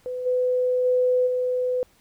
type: tone with level steps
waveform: sine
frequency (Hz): 502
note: B4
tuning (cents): +28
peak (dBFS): -27 / -19 / -17 / -21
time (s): 0.06-1.83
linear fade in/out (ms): 0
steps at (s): 0.25 / 0.84 / 1.26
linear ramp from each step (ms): 20
effects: pink hiss -60 dBFS RMS until 2 s